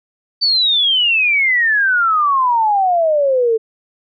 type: exponential sweep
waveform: sine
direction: down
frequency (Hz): 4605 to 437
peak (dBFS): -11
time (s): 0.41-3.58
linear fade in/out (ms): 20
effects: none